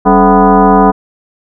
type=tone with frequency modulation; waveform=sine; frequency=280.9 Hz; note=C#4; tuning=23 cents sharp; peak=-3 dBFS; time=0.05-0.92 s; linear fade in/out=20 ms; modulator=238 Hz; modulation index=3.5; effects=none